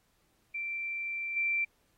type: tone with level steps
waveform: sine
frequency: 2349 Hz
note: D7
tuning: in tune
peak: -33 / -27 dBFS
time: 0.54-1.65 s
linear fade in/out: 10 ms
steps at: 1.36 s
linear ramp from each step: 10 ms
effects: pink hiss -72 dBFS RMS until 1.97 s + AAC 48 kbps

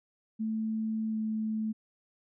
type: tone with pitch glide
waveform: sine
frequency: 220 to 218.2 Hz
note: A3 to A3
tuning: 0 to -14 cents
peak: -29 dBFS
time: 0.39-1.73 s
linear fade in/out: 20 ms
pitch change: -14 cents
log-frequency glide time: 1.1-1.16 s
effects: none

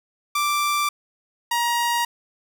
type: tone pair in turn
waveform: sawtooth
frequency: 1174.7 / 947 Hz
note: D6 / A#5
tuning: 0 / +27 cents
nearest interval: major third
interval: 373 cents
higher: first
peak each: -16 dBFS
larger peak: neither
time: 0.35-0.89 / 1.51-2.05 s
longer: neither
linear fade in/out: 5 ms
effects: none

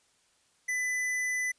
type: tone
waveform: square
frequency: 2000 Hz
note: B6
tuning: 21 cents sharp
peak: -29 dBFS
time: 0.68-1.52 s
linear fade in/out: 10 ms
effects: white hiss -68 dBFS RMS until 1.58 s + resampled to 22050 Hz

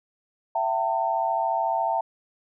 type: tone cluster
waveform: sine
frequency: 668 / 768 / 902 Hz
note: E5 / G5 / A5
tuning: +23 / -36 / +43 cents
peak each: -27 / -27 / -25 dBFS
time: 0.55-2.01 s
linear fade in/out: 5 ms
effects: none

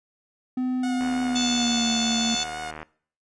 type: tone with pitch glide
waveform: triangle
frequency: 254.2 to 227.8 Hz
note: C4 to A#3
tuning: -50 to -40 cents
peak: -21 dBFS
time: 0.57-2.35 s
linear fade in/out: 5 ms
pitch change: -190 cents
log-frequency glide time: 1.22-1.92 s
type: tone with vibrato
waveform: sawtooth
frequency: 726 Hz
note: F#5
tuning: 33 cents flat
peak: -28 dBFS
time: 0.83-2.71 s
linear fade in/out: 5 ms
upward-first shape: triangle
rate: 5.8 Hz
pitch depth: 21 cents each way
type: click train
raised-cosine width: 0.5 ms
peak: -21 dBFS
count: 142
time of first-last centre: 1.01-2.829 s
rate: 77.5 Hz
type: harmonic tone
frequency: 879 Hz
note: A5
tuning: 2 cents flat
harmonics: 3 / 4 / 5 / 6 / 7 / 8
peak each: -36 / -27 / -31 / -41 / -33 / -34 dBFS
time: 1.35-2.44 s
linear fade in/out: 10 ms
effects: noise-tail reverb RT60 0.5 s tail -21 dB re dry + resampled to 22050 Hz

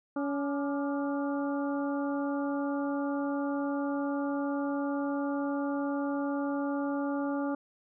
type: harmonic tone with a mistuned harmonic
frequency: 282.2 Hz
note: C#4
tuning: 31 cents sharp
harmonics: 1 / 2 / 3 / 4 / 5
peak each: -30 / -36 / -40 / -42 / -44 dBFS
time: 0.16-7.55 s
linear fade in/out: 5 ms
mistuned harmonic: 4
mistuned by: +76 cents
effects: none

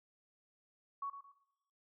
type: tone with echo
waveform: sine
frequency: 1116 Hz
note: C#6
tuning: 11 cents sharp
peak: -37 dBFS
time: 1.02-1.1 s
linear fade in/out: 5 ms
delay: 110 ms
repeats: 2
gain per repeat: -10 dB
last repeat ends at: 1.32 s
effects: noise-tail reverb RT60 1.0 s tail -18 dB re dry

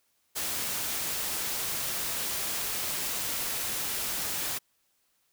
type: noise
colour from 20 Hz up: white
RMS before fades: -32 dBFS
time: 0.35-4.59 s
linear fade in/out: 20 ms
effects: white hiss -72 dBFS RMS until 5.32 s

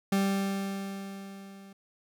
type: tone with level ramp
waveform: 40% pulse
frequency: 196 Hz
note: G3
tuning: in tune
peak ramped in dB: -22 to -47 dBFS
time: 0.12-1.73 s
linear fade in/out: 5 ms
effects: none

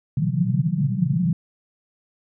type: band-pass noise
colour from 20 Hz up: white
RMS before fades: -21 dBFS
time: 0.17-1.33 s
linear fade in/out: 5 ms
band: 120 to 190 Hz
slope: 96 dB/octave
effects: none

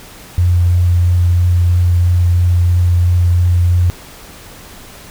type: tone with vibrato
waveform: sine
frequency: 88.1 Hz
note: F2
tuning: 16 cents sharp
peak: -8 dBFS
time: 0.38-3.9 s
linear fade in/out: 0 ms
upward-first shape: triangle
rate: 3 Hz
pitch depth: 14 cents each way
effects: pink hiss -36 dBFS RMS until 5.1 s

